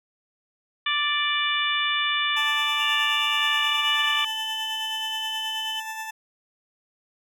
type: harmonic tone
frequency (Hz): 587.3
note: D5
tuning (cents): 0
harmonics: 2 / 3 / 4 / 5 / 6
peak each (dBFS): -28 / -28 / -28 / -28 / -28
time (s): 0.86-4.25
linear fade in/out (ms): 5
type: tone with tremolo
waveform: 20% pulse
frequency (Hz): 880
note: A5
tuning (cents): 0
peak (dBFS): -25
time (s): 2.36-6.11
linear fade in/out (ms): 10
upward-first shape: sine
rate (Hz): 9.4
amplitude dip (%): 40
type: tone with pitch glide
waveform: sine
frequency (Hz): 2826 to 3029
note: F7 to F#7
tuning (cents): +20 to +40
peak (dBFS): -28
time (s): 2.8-5.8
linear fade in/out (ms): 5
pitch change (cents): +120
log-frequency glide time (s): 3.31-4.38
effects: none